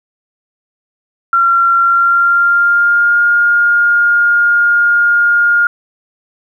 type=tone with pitch glide; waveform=sine; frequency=1371 to 1416.9 Hz; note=F6 to F6; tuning=-32 to +25 cents; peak=-7 dBFS; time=1.33-5.67 s; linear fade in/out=2 ms; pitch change=+57 cents; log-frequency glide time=1.76-3.2 s; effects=8-bit